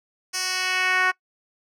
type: tone with band-pass filter sweep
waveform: 10% pulse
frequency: 370 Hz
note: F#4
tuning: in tune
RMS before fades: -23 dBFS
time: 0.33-1.12 s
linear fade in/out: 20 ms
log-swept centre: 6400 to 1500 Hz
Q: 1.4
effects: noise-tail reverb RT60 0.1 s tail -22 dB re dry